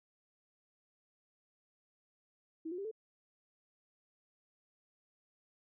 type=tone with pitch steps; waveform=sine; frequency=322 / 357.3 / 396.4 / 439.9 Hz; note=E4 / F4 / G4 / A4; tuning=-41 / +40 / +19 / 0 cents; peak=-38 dBFS; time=2.65-2.914 s; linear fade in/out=10 ms; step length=66 ms; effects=none